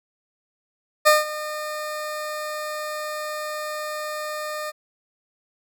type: tone with ADSR envelope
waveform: 20% pulse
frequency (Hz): 608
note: D#5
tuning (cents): -40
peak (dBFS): -6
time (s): 1.05-4.72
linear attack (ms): 23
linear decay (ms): 170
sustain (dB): -17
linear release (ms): 29
effects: none